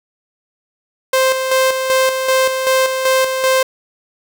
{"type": "tone with tremolo", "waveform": "sawtooth", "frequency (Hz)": 523.3, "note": "C5", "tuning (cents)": 0, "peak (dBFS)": -7, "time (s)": [1.13, 3.63], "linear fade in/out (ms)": 5, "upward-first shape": "square", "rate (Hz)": 2.6, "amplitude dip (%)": 50, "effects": []}